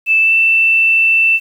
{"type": "tone with pitch glide", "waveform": "sine", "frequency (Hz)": [2637, 2666], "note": ["E7", "E7"], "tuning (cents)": [0, 19], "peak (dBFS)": -8, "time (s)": [0.06, 1.4], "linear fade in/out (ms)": 50, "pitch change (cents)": 19, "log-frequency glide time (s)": [0.2, 0.34], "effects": ["7-bit"]}